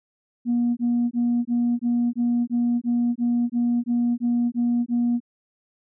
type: tone bursts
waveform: sine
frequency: 239.3 Hz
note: A#3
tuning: 46 cents sharp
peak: -17 dBFS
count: 14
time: 0.45-5.203 s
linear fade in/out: 50 ms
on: 320 ms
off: 21 ms
effects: tanh soft clip ceiling -15 dBFS